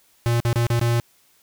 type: tone with dropouts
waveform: square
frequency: 118 Hz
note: A#2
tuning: 22 cents sharp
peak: -18 dBFS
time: 0.26-1 s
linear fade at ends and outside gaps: 0 ms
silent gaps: 0.402-0.451 / 0.53-0.558 / 0.667-0.702 / 0.794-0.813 s
effects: white hiss -59 dBFS RMS until 1.42 s